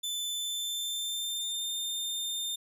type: tone with pitch glide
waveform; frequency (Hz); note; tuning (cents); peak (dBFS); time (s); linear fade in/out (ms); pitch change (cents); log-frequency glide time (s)
sawtooth; 3520 to 3615; A7 to A7; 0 to +46; -29; 0.03-2.56; 10; +46; 0.3-1.68
effects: none